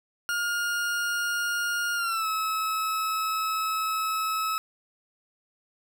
40% pulse tone with pitch glide, 1419 to 1293.7 Hz, F6 to E6, +27 to -33 cents, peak -25 dBFS, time 0.29-4.58 s, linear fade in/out 0 ms, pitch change -160 cents, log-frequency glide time 1.95-2.27 s, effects none

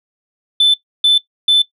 sine tone bursts, 3520 Hz, A7, in tune, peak -5 dBFS, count 3, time 0.6-1.62 s, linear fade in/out 5 ms, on 140 ms, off 300 ms, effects noise-tail reverb RT60 0.1 s tail -18 dB re dry + tanh soft clip ceiling -6 dBFS

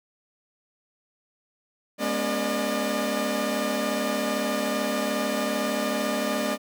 sawtooth tone cluster, 208.2 / 241.7 / 279.4 / 602 Hz, G#3 / B3 / C#4 / D5, +5 / -37 / +14 / +43 cents, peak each -27 / -27 / -28 / -24 dBFS, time 1.98-6.58 s, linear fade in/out 50 ms, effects none

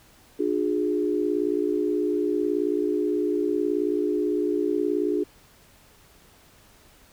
sine tone cluster, 298.5 / 357.7 / 416 Hz, D4 / F4 / G#4, +28 / +41 / +3 cents, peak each -26 dBFS, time 0.39-5.24 s, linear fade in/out 10 ms, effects pink hiss -55 dBFS RMS until 7.12 s

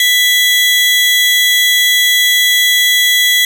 40% pulse tone pair together, 1983 / 3335 Hz, B6 / G#7, +7 / +7 cents, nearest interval major sixth, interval 900 cents, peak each -10 dBFS, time 0-3.45 s, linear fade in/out 2 ms, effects none

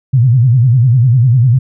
sine tone with vibrato, 123.47 Hz, B2, in tune, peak -5 dBFS, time 0.13-1.59 s, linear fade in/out 10 ms, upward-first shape sine, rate 10 Hz, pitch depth 160 cents each way, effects none

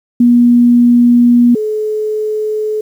sine tone pair in turn, 240.7 / 428.9 Hz, B3 / A4, -44 / -44 cents, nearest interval minor seventh, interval 1000 cents, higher second, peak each -4 / -13 dBFS, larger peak first, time 0.2-1.55 / 1.55-2.81 s, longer first, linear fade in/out 5 ms, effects 7-bit

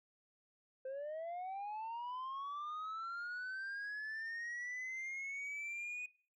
sine linear sweep, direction up, 515 to 2489 Hz, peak -38 dBFS, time 0.85-6.06 s, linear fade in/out 5 ms, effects noise-tail reverb RT60 0.5 s tail -25 dB re dry + tanh soft clip ceiling -40 dBFS

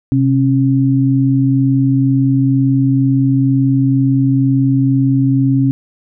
sine tone pair together, 130 / 272.1 Hz, C3 / C#4, -11 / -32 cents, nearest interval octave + minor second, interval 1279 cents, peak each -12 dBFS, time 0.12-5.71 s, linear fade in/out 0 ms, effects none

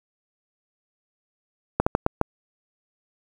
slowing click train, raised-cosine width 1 ms, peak -4 dBFS, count 5, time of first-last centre 1.8-2.214 s, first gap 65 ms, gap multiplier 1.32, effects 7-bit

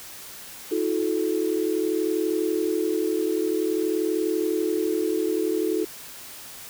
sine tone cluster, 321.1 / 361.6 / 433.5 Hz, E4 / F#4 / A4, -45 / -40 / -26 cents, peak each -26 dBFS, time 0.71-5.85 s, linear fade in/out 10 ms, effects white hiss -41 dBFS RMS until 6.69 s

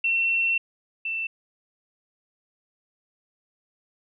sine tone pair in turn, 2708 / 2672 Hz, E7 / E7, +46 / +23 cents, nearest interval unison, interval 23 cents, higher first, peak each -20 / -26 dBFS, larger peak first, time 0.04-0.58 / 1.05-1.27 s, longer first, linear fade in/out 5 ms, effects none

